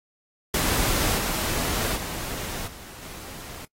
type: noise with level steps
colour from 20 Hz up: pink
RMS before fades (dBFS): -23 / -27 / -33 / -43 / -40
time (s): 0.54-3.65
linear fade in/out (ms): 2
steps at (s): 1.17 / 1.95 / 2.66 / 3.01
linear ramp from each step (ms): 20
effects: noise-tail reverb RT60 0.1 s tail -24 dB re dry + AAC 48 kbps